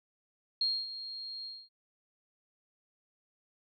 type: tone with ADSR envelope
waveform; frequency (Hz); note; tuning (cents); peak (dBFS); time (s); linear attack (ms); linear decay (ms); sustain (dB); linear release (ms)
sine; 4240; C8; +22; -26; 0.61-1.69; 4; 250; -13; 240
effects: none